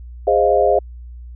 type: chord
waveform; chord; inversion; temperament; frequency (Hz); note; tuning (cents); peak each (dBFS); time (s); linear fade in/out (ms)
sine; F minor seventh; first; equal with one note detuned; 411.5 / 523.3 / 622.3 / 698.5; Ab4 / C5 / Eb5 / F5; -16 / 0 / 0 / 0; -17; 0.27-0.79; 5
effects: added 60 Hz sine -32 dBFS peak until 1.35 s